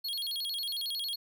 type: tone with vibrato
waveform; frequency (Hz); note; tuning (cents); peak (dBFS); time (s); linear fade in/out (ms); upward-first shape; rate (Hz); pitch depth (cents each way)
square; 3768; A#7; +18; -33; 0.04-1.16; 10; square; 11; 240
effects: none